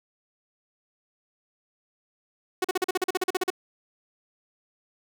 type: tone bursts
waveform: sawtooth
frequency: 369.5 Hz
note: F#4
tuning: 2 cents flat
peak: -18 dBFS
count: 14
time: 2.62-3.503 s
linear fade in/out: 5 ms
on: 25 ms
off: 41 ms
effects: none